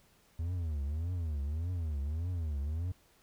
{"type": "tone with vibrato", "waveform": "triangle", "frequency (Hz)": 79.4, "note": "D#2", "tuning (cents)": 36, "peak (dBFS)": -30, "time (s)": [0.39, 2.92], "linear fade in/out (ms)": 5, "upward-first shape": "triangle", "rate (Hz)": 1.7, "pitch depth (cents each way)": 260, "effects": ["pink hiss -66 dBFS RMS until 3.22 s"]}